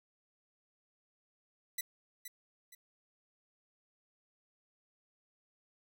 5% pulse tone with echo, 1986 Hz, B6, 9 cents sharp, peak -24 dBFS, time 1.78-1.81 s, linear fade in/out 5 ms, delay 470 ms, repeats 2, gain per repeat -9 dB, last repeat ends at 2.75 s, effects none

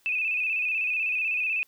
sine tone with vibrato, 2557 Hz, D#7, 47 cents sharp, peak -24 dBFS, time 0.06-1.63 s, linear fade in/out 0 ms, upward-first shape square, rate 16 Hz, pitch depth 54 cents each way, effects white hiss -64 dBFS RMS until 1.67 s

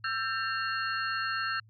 sine tone cluster, 1336 / 1579 / 1802 / 2771 / 4290 Hz, E6 / G6 / A6 / F7 / C8, +23 / +12 / +41 / -14 / +42 cents, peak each -33 / -34 / -38 / -40 / -38 dBFS, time 0.04-1.6 s, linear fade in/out 5 ms, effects added 109 Hz sine -55 dBFS peak until 1.69 s

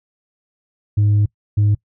sine tone pair in turn, 103.83 / 103.83 Hz, G#2 / G#2, 0 / 0 cents, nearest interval unison, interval 0 cents, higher neither, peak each -9 dBFS, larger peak neither, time 0.97-1.26 / 1.57-1.75 s, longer first, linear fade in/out 10 ms, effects noise-tail reverb RT60 0.1 s tail -23 dB re dry + tanh soft clip ceiling -10 dBFS

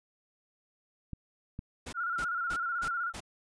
clicks, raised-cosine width 5 ms, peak -26 dBFS, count 2, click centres 1.133 / 1.591 s
pink noise bursts, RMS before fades -41 dBFS, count 5, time 1.86-3.205 s, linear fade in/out 10 ms, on 69 ms, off 250 ms
sine tone with vibrato, 1396.9 Hz, F6, in tune, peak -30 dBFS, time 1.94-3.13 s, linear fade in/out 50 ms, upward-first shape square, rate 16 Hz, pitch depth 52 cents each way
effects resampled to 22050 Hz

